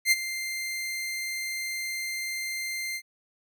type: tone with ADSR envelope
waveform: sawtooth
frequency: 2093 Hz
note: C7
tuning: in tune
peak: -13 dBFS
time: 0.05-3.02 s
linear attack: 66 ms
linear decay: 29 ms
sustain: -14 dB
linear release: 62 ms
effects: none